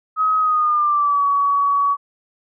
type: tone with pitch glide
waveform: sine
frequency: 1269 to 1130.6 Hz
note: D#6 to C#6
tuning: +34 to +34 cents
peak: -14 dBFS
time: 0.16-1.97 s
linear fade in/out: 50 ms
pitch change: -200 cents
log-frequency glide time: 0.38-1.25 s
effects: none